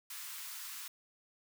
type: high-pass noise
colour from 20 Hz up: white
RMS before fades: -45 dBFS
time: 0.1-0.88 s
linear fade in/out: 5 ms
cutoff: 960 Hz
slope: 48 dB/octave
effects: none